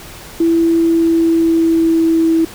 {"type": "tone with pitch glide", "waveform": "sine", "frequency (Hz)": [332, 326.3], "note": ["E4", "E4"], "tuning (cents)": [12, -18], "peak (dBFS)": -9, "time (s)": [0.4, 2.45], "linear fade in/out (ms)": 5, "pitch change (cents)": -30, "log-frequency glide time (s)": [0.67, 2.33], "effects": ["pink hiss -34 dBFS RMS until 2.54 s"]}